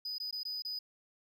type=tone with dropouts; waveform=triangle; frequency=4978 Hz; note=D#8; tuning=in tune; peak=-35 dBFS; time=0.05-0.79 s; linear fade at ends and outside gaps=5 ms; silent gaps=0.183-0.2 / 0.31-0.326 / 0.433-0.451 / 0.622-0.649 s; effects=none